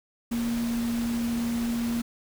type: tone in noise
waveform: sine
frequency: 234.4 Hz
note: A#3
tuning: 10 cents sharp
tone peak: -25 dBFS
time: 0.31-2.02 s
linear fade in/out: 10 ms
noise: pink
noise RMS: -38 dBFS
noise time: 0.31-2.02 s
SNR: +10 dB
effects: none